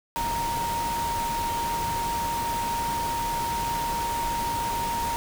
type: tone in noise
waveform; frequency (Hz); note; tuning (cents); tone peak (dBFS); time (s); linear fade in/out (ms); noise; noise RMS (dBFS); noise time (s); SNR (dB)
sine; 932.3; A#5; 0; -26; 0.16-5.16; 0; pink; -33; 0.16-5.16; +4
effects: none